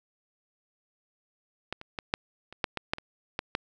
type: clicks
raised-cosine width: 0.3 ms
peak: -16 / -26 / -17 / -8 / -28 / -9 / -15 / -9 / -24 / -13 / -11 dBFS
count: 11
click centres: 1.726 / 1.814 / 1.988 / 2.139 / 2.526 / 2.642 / 2.773 / 2.935 / 2.984 / 3.391 / 3.551 s
effects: none